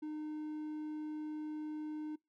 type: tone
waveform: triangle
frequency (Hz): 305.6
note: D#4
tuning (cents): -31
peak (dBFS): -37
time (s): 0.02-2.16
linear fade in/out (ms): 10
effects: noise-tail reverb RT60 0.2 s tail -25 dB re dry